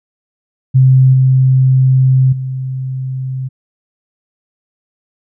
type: tone with level steps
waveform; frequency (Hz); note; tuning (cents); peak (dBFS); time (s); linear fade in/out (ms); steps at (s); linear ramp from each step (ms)
sine; 130.81; C3; 0; -4 / -6 / -17; 0.74-3.49; 20; 1.13 / 2.32; 10
effects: none